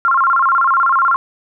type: tone with vibrato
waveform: sine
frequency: 1216 Hz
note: D#6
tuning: 40 cents flat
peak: -10 dBFS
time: 0.05-1.16 s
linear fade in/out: 0 ms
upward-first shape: square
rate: 16 Hz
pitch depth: 220 cents each way
effects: none